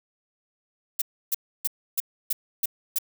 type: noise bursts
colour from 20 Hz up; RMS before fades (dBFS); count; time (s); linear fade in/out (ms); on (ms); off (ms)
violet; -24; 7; 0.99-2.986; 5; 28; 300
effects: none